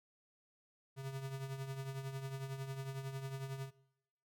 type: tone with tremolo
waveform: square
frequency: 135 Hz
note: C#3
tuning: 45 cents flat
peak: -39 dBFS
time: 0.96-3.71 s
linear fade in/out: 50 ms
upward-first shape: triangle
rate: 11 Hz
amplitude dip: 65%
effects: noise-tail reverb RT60 0.9 s tail -22 dB re dry

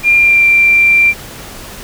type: tone with pitch glide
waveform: sine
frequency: 2398 to 2362 Hz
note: D7 to D7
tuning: +36 to +9 cents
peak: -5 dBFS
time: 0.03-1.14 s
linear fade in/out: 50 ms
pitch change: -27 cents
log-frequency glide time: 0.14-0.45 s
effects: pink hiss -30 dBFS RMS until 1.83 s

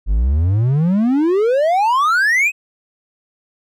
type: exponential sweep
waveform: triangle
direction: up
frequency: 46.25 to 2600 Hz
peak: -10 dBFS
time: 0.06-2.52 s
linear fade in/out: 50 ms
effects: none

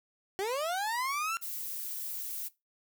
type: linear sweep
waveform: 30% pulse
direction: up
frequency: 370 to 1378 Hz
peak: -28 dBFS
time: 0.39-1.37 s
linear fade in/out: 0 ms
type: noise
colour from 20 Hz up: violet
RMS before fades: -38 dBFS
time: 1.41-2.49 s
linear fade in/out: 20 ms
effects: noise-tail reverb RT60 0.2 s tail -18 dB re dry

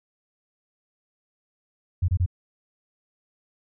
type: tone bursts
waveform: sine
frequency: 89.6 Hz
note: F2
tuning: 45 cents sharp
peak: -18 dBFS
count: 3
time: 2.02-2.262 s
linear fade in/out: 10 ms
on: 64 ms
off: 25 ms
effects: none

